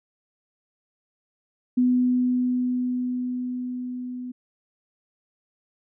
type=tone with level ramp; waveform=sine; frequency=249.6 Hz; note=B3; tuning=19 cents sharp; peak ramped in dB=-16 to -31 dBFS; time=1.77-4.32 s; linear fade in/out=10 ms; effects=none